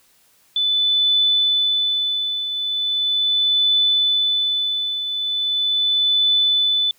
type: tone with tremolo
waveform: sine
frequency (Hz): 3498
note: A7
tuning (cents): -11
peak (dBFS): -13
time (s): 0.56-6.91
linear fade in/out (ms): 2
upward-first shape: triangle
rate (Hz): 0.39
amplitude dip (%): 65
effects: white hiss -57 dBFS RMS until 6.98 s